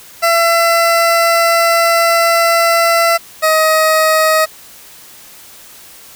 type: tone pair in turn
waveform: 20% pulse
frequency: 673 / 630.8 Hz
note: E5 / D#5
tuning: +36 / +24 cents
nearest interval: minor second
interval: 112 cents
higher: first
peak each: -4 dBFS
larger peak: neither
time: 0.22-3.18 / 3.42-4.46 s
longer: first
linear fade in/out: 20 ms
effects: white hiss -38 dBFS RMS until 6.15 s